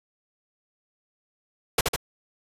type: noise with echo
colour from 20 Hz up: pink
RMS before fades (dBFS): -20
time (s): 1.78-1.81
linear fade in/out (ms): 5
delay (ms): 76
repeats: 2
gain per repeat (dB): -3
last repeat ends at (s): 1.962
effects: resampled to 32000 Hz